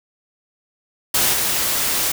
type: noise with level steps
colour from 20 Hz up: white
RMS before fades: -17 / -20 dBFS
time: 1.14-2.12 s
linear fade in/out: 5 ms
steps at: 1.32 s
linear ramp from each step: 20 ms
effects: none

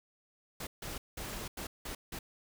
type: noise bursts at uneven times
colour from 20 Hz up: pink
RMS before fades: -41 dBFS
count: 6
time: 0.6-0.67 / 0.82-0.98 / 1.17-1.48 / 1.57-1.67 / 1.85-1.95 / 2.12-2.19 s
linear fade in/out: 5 ms
effects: none

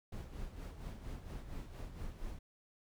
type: noise with tremolo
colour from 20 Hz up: brown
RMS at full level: -43 dBFS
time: 0.12-2.39 s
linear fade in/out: 5 ms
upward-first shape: sine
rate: 4.3 Hz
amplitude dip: 60%
effects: none

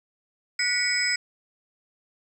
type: tone cluster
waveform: sine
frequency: 1464 / 1956 / 2239 / 5070 / 7840 Hz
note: F#6 / B6 / C#7 / D#8 / B8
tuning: -19 / -17 / +17 / +32 / -14 cents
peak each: -33 / -28 / -27 / -26 / -32 dBFS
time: 0.59-1.16 s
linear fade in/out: 5 ms
effects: 9-bit

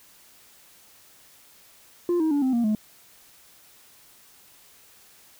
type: tone with pitch steps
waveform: sine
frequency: 349.5 / 316.8 / 287.2 / 260.3 / 236 / 213.9 Hz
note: F4 / D#4 / D4 / C4 / A#3 / A3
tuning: +1 / +31 / -39 / -9 / +22 / -49 cents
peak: -17 dBFS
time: 2.09-2.75 s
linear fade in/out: 2 ms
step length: 110 ms
effects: tanh soft clip ceiling -19 dBFS + white hiss -54 dBFS RMS until 5.39 s

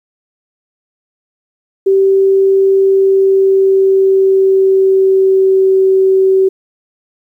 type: tone with pitch glide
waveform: sine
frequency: 387.7 to 381.7 Hz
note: G4 to G4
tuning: -19 to -46 cents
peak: -6 dBFS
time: 1.86-6.49 s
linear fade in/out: 10 ms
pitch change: -27 cents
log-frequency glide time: 2.79-5.82 s
effects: 8-bit

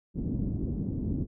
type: low-pass noise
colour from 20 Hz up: white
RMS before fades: -31 dBFS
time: 0.14-1.27 s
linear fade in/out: 50 ms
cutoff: 270 Hz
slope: 24 dB/octave
effects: none

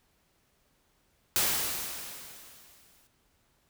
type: noise with exponential decay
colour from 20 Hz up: white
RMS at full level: -25 dBFS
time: 1.36-3.07 s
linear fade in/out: 0 ms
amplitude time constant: 370 ms
effects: pink hiss -70 dBFS RMS until 3.69 s

